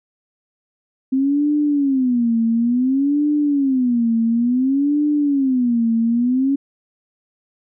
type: tone with vibrato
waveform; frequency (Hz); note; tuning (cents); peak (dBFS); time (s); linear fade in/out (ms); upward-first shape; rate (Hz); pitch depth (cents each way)
sine; 260; C4; -11; -14; 1.12-6.56; 10; sine; 0.57; 230
effects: none